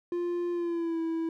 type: tone with pitch glide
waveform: triangle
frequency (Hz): 349.2 to 327.7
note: F4 to E4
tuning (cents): 0 to -10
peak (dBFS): -26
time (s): 0.12-1.29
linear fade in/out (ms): 2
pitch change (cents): -110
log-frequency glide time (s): 0.52-1
effects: none